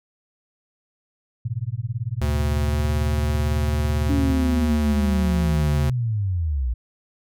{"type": "tone with tremolo", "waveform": "sine", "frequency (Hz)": 116.54, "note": "A#2", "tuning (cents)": 0, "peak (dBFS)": -20, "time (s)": [1.45, 4.32], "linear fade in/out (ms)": 5, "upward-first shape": "sine", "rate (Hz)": 18, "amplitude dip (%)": 100}
{"type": "tone with pitch glide", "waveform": "square", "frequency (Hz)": [73.7, 74.6], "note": ["D2", "D2"], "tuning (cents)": [7, 28], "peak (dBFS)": -21, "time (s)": [2.21, 5.9], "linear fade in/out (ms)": 5, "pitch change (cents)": 21, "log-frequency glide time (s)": [2.67, 2.85]}
{"type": "linear sweep", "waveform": "sine", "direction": "down", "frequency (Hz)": [286.6, 55.6], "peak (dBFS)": -20, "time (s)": [4.09, 6.74], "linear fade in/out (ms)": 10}
{"effects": []}